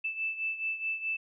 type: beating tone pair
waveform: sine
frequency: 2637 / 2641.7 Hz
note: E7 / E7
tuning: 0 / +3 cents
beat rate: 4.7 Hz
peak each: -32 / -37 dBFS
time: 0.04-1.17 s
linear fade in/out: 10 ms
effects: none